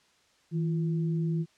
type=tone pair together; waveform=sine; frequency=161.6 / 345.8 Hz; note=E3 / F4; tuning=-34 / -17 cents; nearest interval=octave + minor second; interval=1317 cents; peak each=-26 / -37 dBFS; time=0.51-1.46 s; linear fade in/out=50 ms; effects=white hiss -65 dBFS RMS until 1.57 s + low-pass 6000 Hz 12 dB/octave